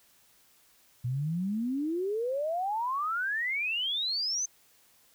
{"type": "exponential sweep", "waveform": "sine", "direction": "up", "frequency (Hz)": [118.4, 6340], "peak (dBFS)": -28, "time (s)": [1.04, 4.46], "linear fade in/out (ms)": 10, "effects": ["white hiss -63 dBFS RMS until 5.14 s"]}